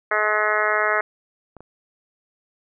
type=harmonic tone; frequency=212.3 Hz; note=G#3; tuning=38 cents sharp; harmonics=2 / 3 / 4 / 5 / 6 / 7 / 8 / 9 / 10; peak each=-28 / -25 / -30 / -29 / -24 / -26 / -26 / -26 / -30 dBFS; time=0.11-1.01 s; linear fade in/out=5 ms
type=clicks; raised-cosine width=1 ms; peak=-27 dBFS; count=2; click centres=1.567 / 1.606 s
effects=none